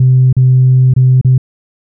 sine tone with dropouts, 128.7 Hz, C3, 28 cents flat, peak -3 dBFS, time 0-1.38 s, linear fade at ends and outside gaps 5 ms, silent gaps 0.328-0.366 / 0.938-0.963 / 1.213-1.247 s, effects tanh soft clip ceiling 0 dBFS

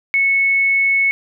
sine tone, 2203 Hz, C#7, 11 cents flat, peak -12 dBFS, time 0.14-1.11 s, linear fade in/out 0 ms, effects none

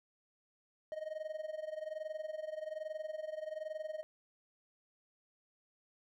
triangle tone with amplitude modulation, 622.3 Hz, D#5, in tune, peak -34 dBFS, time 0.92-4.03 s, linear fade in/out 0 ms, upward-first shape sine, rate 21.2 Hz, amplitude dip 85%, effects none

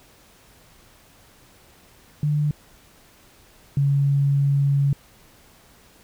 sine tone pair in turn, 148.6 / 140.26 Hz, D3 / C#3, +21 / +21 cents, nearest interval minor second, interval 100 cents, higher first, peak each -18 / -16 dBFS, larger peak second, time 2.23-2.51 / 3.77-4.93 s, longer second, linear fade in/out 2 ms, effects pink hiss -53 dBFS RMS until 6.03 s

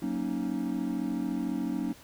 triangle chord, D# minor seventh, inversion first, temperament equal, 185 / 233.1 / 277.2 / 311.1 Hz, F#3 / A#3 / C#4 / D#4, 0 / 0 / 0 / 0 cents, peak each -34 / -32 / -31 / -33 dBFS, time 0.02-1.93 s, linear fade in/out 5 ms, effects pink hiss -53 dBFS RMS until 2.03 s

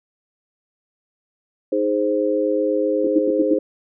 sine chord, Ab major, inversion second, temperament equal, 311.1 / 415.3 / 523.3 Hz, Eb4 / Ab4 / C5, 0 / 0 / 0 cents, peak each -22 / -22 / -20 dBFS, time 1.72-3.59 s, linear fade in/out 5 ms
sine tone bursts, 314.9 Hz, D#4, 21 cents sharp, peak -14 dBFS, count 5, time 3.04-3.539 s, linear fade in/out 5 ms, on 31 ms, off 86 ms
effects none

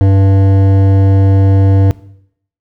triangle tone with hard clipping, 97.3 Hz, G2, 12 cents flat, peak -7 dBFS, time 0.01-1.91 s, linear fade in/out 0 ms, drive 16 dB, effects noise-tail reverb RT60 0.7 s tail -19 dB re dry

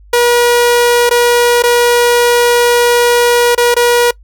sawtooth tone with dropouts, 480.6 Hz, B4, 47 cents flat, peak -3 dBFS, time 0.13-4.11 s, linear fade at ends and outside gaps 5 ms, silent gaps 1.094-1.109 / 1.624-1.636 / 3.55-3.577 / 3.743-3.764 s, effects noise-tail reverb RT60 0.1 s tail -23 dB re dry + added 50 Hz sine -37 dBFS peak until 4.23 s

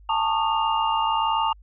sine tone cluster, 835 / 896 / 1110 / 1217 / 2810 Hz, G#5 / A5 / C#6 / D#6 / F7, +9 / +31 / +2 / -39 / +10 cents, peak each -31 / -22 / -29 / -27 / -31 dBFS, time 0.09-1.53 s, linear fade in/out 5 ms, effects added 50 Hz sine -46 dBFS peak until 1.62 s

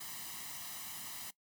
white noise with comb filter, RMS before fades -45 dBFS, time 0-1.31 s, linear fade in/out 10 ms, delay 1 ms, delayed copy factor +0.65, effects noise-tail reverb RT60 0.1 s tail -20 dB re dry + high-pass 100 Hz 12 dB/octave

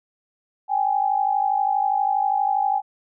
sine tone pair together, 784 / 836.4 Hz, G5 / G#5, 0 / +12 cents, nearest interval minor second, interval 112 cents, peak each -21 dBFS, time 0.68-2.82 s, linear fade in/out 50 ms, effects none

